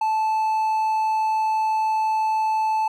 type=tone; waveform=triangle; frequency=874 Hz; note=A5; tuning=12 cents flat; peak=-17 dBFS; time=0.01-2.88 s; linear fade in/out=5 ms; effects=none